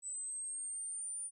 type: linear sweep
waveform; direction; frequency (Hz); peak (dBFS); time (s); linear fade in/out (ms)
sine; up; 7960 to 9340; -39; 0.02-1.31; 50
effects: none